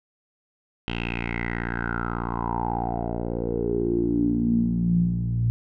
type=tone with low-pass filter sweep; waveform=10% pulse; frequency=58.27 Hz; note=A#1; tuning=in tune; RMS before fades=-25 dBFS; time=0.88-5.5 s; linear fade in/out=0 ms; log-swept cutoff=3000 to 120 Hz; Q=7.8; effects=none